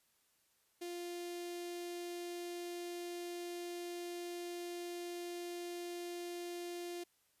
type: tone with notch filter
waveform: sawtooth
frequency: 349.2 Hz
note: F4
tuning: in tune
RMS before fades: -44 dBFS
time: 0.81-7.04 s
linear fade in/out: 10 ms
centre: 1200 Hz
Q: 0.72
effects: white hiss -75 dBFS RMS until 7.4 s + resampled to 32000 Hz